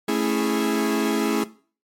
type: chord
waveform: 45% pulse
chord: A major seventh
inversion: none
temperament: equal with one note detuned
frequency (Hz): 220 / 274.5 / 329.6 / 415.3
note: A3 / C#4 / E4 / G#4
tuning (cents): 0 / -17 / 0 / 0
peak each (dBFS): -26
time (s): 0.08-1.44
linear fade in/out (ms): 5
effects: noise-tail reverb RT60 0.4 s tail -17 dB re dry + MP3 64 kbps